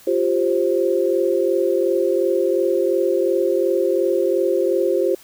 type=chord; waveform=sine; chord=F suspended second; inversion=none; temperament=equal with one note detuned; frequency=349.2 / 392 / 528.7 Hz; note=F4 / G4 / C5; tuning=0 / 0 / +18 cents; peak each=-20 / -20 / -20 dBFS; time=0.07-5.15 s; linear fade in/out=5 ms; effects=white hiss -47 dBFS RMS until 5.23 s